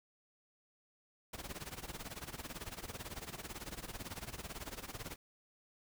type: noise with tremolo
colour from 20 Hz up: pink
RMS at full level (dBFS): -43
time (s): 1.33-5.16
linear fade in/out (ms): 5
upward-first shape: sine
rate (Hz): 18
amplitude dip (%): 85
effects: none